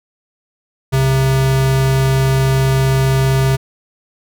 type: tone pair together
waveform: square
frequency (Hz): 62.9 / 133.28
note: B1 / C3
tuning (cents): +32 / +32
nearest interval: octave + minor second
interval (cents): 1300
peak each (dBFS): -24 / -12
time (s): 0.92-3.57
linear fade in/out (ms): 20
effects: none